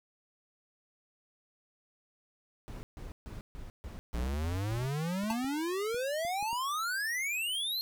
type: noise bursts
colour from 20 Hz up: brown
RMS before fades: -43 dBFS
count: 8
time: 2.68-4.86 s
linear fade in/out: 0 ms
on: 150 ms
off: 140 ms
type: exponential sweep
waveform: square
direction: up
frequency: 56.5 to 4254 Hz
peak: -32 dBFS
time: 4.14-7.81 s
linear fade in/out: 0 ms
type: clicks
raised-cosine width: 3 ms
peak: -36 dBFS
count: 8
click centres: 4.336 / 5.236 / 5.309 / 5.445 / 5.945 / 6.25 / 6.427 / 6.53 s
type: tone with exponential decay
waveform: square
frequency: 890 Hz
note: A5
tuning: 20 cents sharp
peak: -29 dBFS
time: 5.3-5.41 s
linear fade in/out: 2 ms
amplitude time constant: 22 ms
effects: none